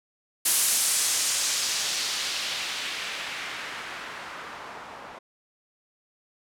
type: noise with low-pass filter sweep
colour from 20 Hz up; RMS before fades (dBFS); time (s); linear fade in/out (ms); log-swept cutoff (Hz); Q
blue; -29; 0.45-5.19; 10; 11000 to 880; 1.1
effects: none